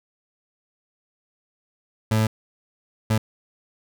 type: tone bursts at uneven times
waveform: 30% pulse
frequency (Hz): 109.4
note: A2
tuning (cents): -9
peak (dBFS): -15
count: 2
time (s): 2.11-2.27 / 3.1-3.18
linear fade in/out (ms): 5
effects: none